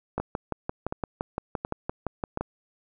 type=two click trains; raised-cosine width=1 ms; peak=-15 / -14 dBFS; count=4 / 14; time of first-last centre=0.2-2.374 / 0.18-2.41 s; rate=1.38 / 5.83 Hz; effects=none